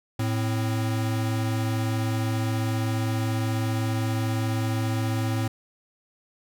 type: tone pair together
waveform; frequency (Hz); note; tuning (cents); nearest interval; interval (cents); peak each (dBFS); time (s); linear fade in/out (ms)
square; 110 / 261.6; A2 / C4; 0 / 0; octave + minor third; 1500; -25 / -32; 0.19-5.48; 5
effects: none